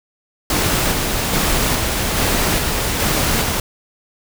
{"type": "noise with tremolo", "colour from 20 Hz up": "pink", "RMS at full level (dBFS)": -17, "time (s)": [0.5, 3.6], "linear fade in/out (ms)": 2, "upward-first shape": "square", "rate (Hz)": 1.2, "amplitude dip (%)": 25, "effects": []}